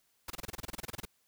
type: noise bursts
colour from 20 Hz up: pink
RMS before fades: -39 dBFS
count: 16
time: 0.28-1.053 s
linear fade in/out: 5 ms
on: 23 ms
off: 27 ms
effects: white hiss -73 dBFS RMS until 1.27 s